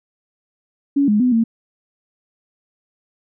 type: tone with pitch steps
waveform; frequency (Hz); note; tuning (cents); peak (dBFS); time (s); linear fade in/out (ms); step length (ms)
sine; 281 / 209.3 / 250.5 / 227.6; C#4 / G#3 / B3 / A#3; +24 / +14 / +25 / -41; -12; 0.96-1.44; 10; 120
effects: none